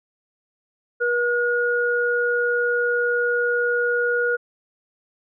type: tone pair together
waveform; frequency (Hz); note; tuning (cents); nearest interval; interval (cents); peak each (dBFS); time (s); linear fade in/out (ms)
sine; 480.9 / 1441; B4 / F#6; -46 / -46; octave + perfect fifth; 1900; -21; 1-4.37; 20
effects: none